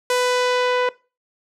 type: tone with low-pass filter sweep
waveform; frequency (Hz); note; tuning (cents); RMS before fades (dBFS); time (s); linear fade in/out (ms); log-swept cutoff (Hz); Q
sawtooth; 497.7; B4; +13; -19; 0.1-0.89; 2; 11000 to 2400; 0.86
effects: noise-tail reverb RT60 0.3 s tail -20 dB re dry